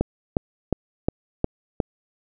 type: click train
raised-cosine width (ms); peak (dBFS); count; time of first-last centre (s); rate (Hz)
2; -6; 6; 0.01-1.802; 2.79
effects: none